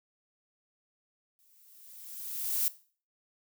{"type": "noise with exponential growth", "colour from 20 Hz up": "violet", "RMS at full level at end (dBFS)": -27, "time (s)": [1.39, 2.68], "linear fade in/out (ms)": 0, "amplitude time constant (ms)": 280, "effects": ["noise-tail reverb RT60 0.4 s tail -17 dB re dry"]}